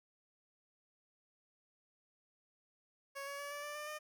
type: tone with pitch steps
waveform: 15% pulse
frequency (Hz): 554.4 / 562.8 / 571.3 / 579.9 / 588.7 / 597.6 / 606.7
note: C#5 / C#5 / D5 / D5 / D5 / D5 / D#5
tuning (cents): 0 / +26 / -48 / -22 / +4 / +30 / -44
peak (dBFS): -36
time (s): 3.15-3.99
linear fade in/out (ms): 20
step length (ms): 120
effects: none